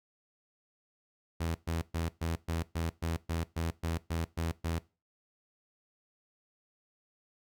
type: tone bursts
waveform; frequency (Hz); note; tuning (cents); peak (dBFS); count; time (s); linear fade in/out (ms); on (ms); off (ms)
sawtooth; 82.7; E2; +6; -27; 13; 1.4-4.79; 10; 150; 120
effects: noise-tail reverb RT60 0.3 s tail -20 dB re dry